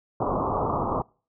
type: low-pass noise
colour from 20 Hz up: white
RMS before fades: -26 dBFS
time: 0.2-1.02 s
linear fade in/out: 5 ms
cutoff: 1200 Hz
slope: 96 dB/octave
effects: noise-tail reverb RT60 0.4 s tail -26 dB re dry